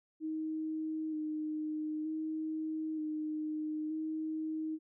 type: tone with vibrato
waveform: sine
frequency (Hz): 311.1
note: D#4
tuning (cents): 0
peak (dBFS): -34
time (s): 0.2-4.79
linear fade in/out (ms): 50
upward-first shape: square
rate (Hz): 0.54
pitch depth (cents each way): 18
effects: none